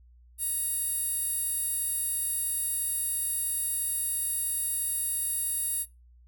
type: tone with high-pass filter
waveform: 15% pulse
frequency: 937 Hz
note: A#5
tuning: 9 cents sharp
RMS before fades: -30 dBFS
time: 0.38-5.86 s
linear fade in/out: 50 ms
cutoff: 11000 Hz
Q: 4.3
effects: noise-tail reverb RT60 0.2 s tail -19 dB re dry + added 60 Hz sine -53 dBFS peak until 6.27 s